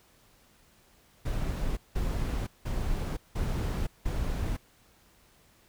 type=noise bursts; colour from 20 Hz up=brown; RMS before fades=-30 dBFS; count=5; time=1.25-4.57 s; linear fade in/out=10 ms; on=520 ms; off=180 ms; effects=pink hiss -62 dBFS RMS until 5.68 s